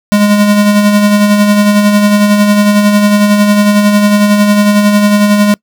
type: tone with tremolo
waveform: square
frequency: 206.5 Hz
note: G#3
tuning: 10 cents flat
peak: -4 dBFS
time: 0.12-5.54 s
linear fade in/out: 0 ms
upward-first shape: sine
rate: 11 Hz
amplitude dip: 40%
effects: noise-tail reverb RT60 0.1 s tail -25 dB re dry